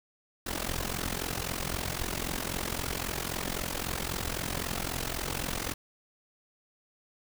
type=noise with amplitude modulation; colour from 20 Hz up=pink; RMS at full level=-30 dBFS; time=0.46-5.74 s; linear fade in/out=10 ms; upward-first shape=sine; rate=43.8 Hz; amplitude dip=85%; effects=none